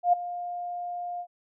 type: tone with ADSR envelope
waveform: sine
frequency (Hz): 706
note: F5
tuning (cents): +19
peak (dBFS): -15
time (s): 0.03-1.27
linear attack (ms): 99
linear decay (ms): 10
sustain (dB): -16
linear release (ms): 70
effects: none